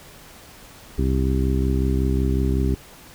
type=harmonic tone; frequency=65.41 Hz; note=C2; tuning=in tune; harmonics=1 / 2 / 3 / 4 / 5 / 6; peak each=-20 / -25 / -28 / -27 / -30 / -29 dBFS; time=0.98-2.75 s; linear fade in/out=5 ms; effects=pink hiss -45 dBFS RMS until 3.14 s